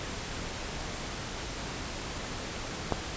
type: click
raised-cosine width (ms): 1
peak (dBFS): -12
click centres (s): 2.923
effects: pink hiss -37 dBFS RMS until 3.16 s + resampled to 16000 Hz